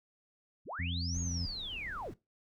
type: linear two-way sweep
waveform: sine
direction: up then down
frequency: 37.38 to 6700 to 37.38 Hz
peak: -38 dBFS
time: 0.65-2.14 s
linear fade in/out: 50 ms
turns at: 1.2 s
type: harmonic tone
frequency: 86.5 Hz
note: F2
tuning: 16 cents flat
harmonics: 1 / 2 / 3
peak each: -35 / -41 / -45 dBFS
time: 0.79-1.46 s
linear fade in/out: 5 ms
type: noise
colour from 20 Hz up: brown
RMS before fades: -48 dBFS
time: 1.14-2.14 s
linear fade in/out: 5 ms
effects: noise-tail reverb RT60 0.2 s tail -17 dB re dry